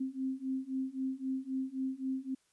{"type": "beating tone pair", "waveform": "sine", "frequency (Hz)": [261.6, 265.4], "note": ["C4", "C4"], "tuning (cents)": [0, 25], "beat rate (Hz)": 3.8, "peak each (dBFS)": [-37, -36], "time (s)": [0, 2.35], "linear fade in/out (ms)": 10, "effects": ["white hiss -73 dBFS RMS until 2.52 s", "resampled to 24000 Hz"]}